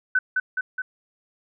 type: tone with echo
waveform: sine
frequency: 1511 Hz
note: F#6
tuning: 36 cents sharp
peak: -16 dBFS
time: 0.15-0.19 s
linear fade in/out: 5 ms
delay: 210 ms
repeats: 3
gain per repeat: -3 dB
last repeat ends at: 0.82 s
effects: none